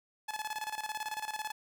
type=tone with tremolo; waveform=sawtooth; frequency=859 Hz; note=A5; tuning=42 cents flat; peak=-30 dBFS; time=0.28-1.52 s; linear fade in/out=10 ms; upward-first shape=square; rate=18 Hz; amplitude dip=75%; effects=none